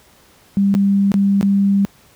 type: tone with dropouts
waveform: sine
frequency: 198.3 Hz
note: G3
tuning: 20 cents sharp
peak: -11 dBFS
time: 0.57-1.85 s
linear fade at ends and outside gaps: 0 ms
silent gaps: 0.741-0.75 / 1.118-1.141 / 1.411-1.428 s
effects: pink hiss -50 dBFS RMS until 2.15 s + high-pass 60 Hz 12 dB/octave